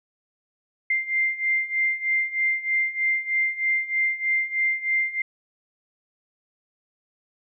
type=beating tone pair; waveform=sine; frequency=2093 / 2096.2 Hz; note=C7 / C7; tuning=0 / +3 cents; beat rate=3.2 Hz; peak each=-26 / -23 dBFS; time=0.9-5.22 s; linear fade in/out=5 ms; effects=none